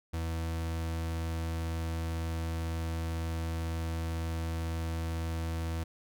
40% pulse tone, 82 Hz, E2, 9 cents flat, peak -31 dBFS, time 0.13-5.84 s, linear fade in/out 10 ms, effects none

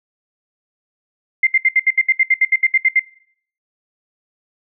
sine tone bursts, 2093 Hz, C7, in tune, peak -9 dBFS, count 15, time 1.43-2.996 s, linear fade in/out 5 ms, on 40 ms, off 69 ms, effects noise-tail reverb RT60 0.6 s tail -21 dB re dry

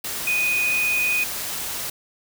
sine tone in noise, 2484 Hz, D#7, 3 cents flat, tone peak -19 dBFS, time 0.27-1.24 s, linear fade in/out 5 ms, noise white, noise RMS -29 dBFS, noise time 0.04-1.9 s, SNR +7 dB, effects none

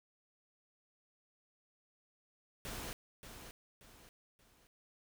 pink noise with echo, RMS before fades -44 dBFS, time 2.65-2.93 s, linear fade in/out 0 ms, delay 580 ms, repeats 3, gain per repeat -8 dB, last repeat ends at 4.67 s, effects none

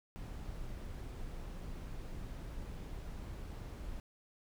brown noise, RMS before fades -44 dBFS, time 0.16-4 s, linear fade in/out 0 ms, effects none

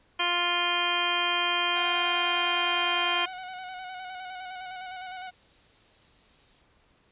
harmonic tone, 350 Hz, F4, 4 cents sharp, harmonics 1 / 2 / 3 / 4 / 5 / 6 / 7 / 8 / 9, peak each -38 / -34 / -30 / -34 / -35 / -36 / -31 / -39 / -29 dBFS, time 0.19-3.26 s, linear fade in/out 10 ms
sawtooth tone with vibrato, 740 Hz, F#5, in tune, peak -33 dBFS, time 1.75-5.31 s, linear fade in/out 20 ms, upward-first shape square, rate 9.8 Hz, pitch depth 28 cents each way
violet noise, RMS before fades -49 dBFS, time 2.63-6.62 s, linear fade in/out 5 ms
effects pink hiss -64 dBFS RMS until 7.11 s + resampled to 8000 Hz

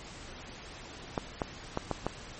clicks, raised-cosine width 1 ms, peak -15 dBFS, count 5, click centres 1.178 / 1.418 / 1.774 / 1.913 / 2.066 s, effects pink hiss -46 dBFS RMS until 2.39 s + MP3 32 kbps

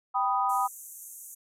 sine chord, G augmented, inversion none, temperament equal, 784 / 987.8 / 1244.5 Hz, G5 / B5 / D#6, 0 / 0 / 0 cents, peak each -28 dBFS, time 0.14-0.68 s, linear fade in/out 20 ms
white band-pass noise, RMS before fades -45 dBFS, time 0.49-1.35 s, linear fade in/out 10 ms, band 6200 to 14000 Hz, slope 96 dB/octave
effects none

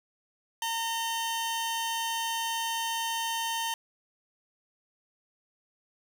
sawtooth tone pair together, 915 / 3078 Hz, A#5 / G7, -32 / -32 cents, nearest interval octave + major sixth, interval 2100 cents, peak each -27 / -31 dBFS, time 0.62-3.74 s, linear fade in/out 2 ms, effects none

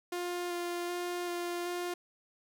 sawtooth tone with vibrato, 351 Hz, F4, 9 cents sharp, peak -30 dBFS, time 0.12-1.94 s, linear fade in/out 5 ms, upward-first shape square, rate 1.3 Hz, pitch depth 10 cents each way, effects 10-bit

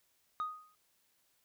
sine tone with exponential decay, 1244.5 Hz, D#6, in tune, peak -29 dBFS, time 0.4-0.75 s, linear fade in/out 0 ms, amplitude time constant 75 ms, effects tanh soft clip ceiling -31 dBFS + white hiss -74 dBFS RMS until 1.44 s

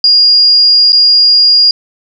sine tone with dropouts, 4842 Hz, D#8, 48 cents flat, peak -3 dBFS, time 0.04-1.71 s, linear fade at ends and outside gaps 2 ms, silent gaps 0.922-0.929 s, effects none

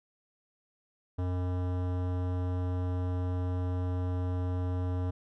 sine tone with hard clipping, 90.4 Hz, F#2, 40 cents flat, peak -31 dBFS, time 1.18-5.11 s, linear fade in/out 10 ms, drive 18 dB, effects none

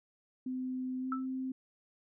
sine tone with pitch glide, 256.5 to 260.7 Hz, C4 to C4, -34 to -6 cents, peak -34 dBFS, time 0.46-1.52 s, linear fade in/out 5 ms, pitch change +28 cents, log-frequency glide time 1-1.09 s
sine tone with exponential decay, 1318.5 Hz, E6, in tune, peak -30 dBFS, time 1.12-1.26 s, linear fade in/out 2 ms, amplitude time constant 29 ms
effects none

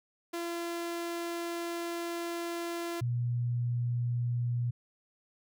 sawtooth / sine tone pair in turn, 341 / 120.56 Hz, F4 / B2, -41 / -41 cents, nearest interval octave + tritone, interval 1800 cents, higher first, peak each -30 / -28 dBFS, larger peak second, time 0.33-3.01 / 3.01-4.71 s, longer first, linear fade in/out 10 ms, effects none

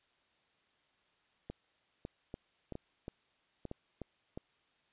clicks, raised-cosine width 2 ms, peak -28 dBFS, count 10, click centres 1.5 / 2.051 / 2.341 / 2.723 / 2.754 / 3.081 / 3.653 / 3.714 / 4.017 / 4.375 s, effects white hiss -73 dBFS RMS until 4.92 s + resampled to 8000 Hz

